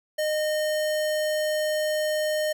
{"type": "tone", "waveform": "square", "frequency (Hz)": 613, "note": "D#5", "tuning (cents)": -26, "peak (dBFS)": -24, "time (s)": [0.18, 2.53], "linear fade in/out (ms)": 10, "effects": []}